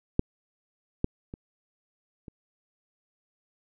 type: clicks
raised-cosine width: 3 ms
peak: -8 / -11 / -25 / -29 dBFS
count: 4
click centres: 0.194 / 1.044 / 1.339 / 2.282 s
effects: none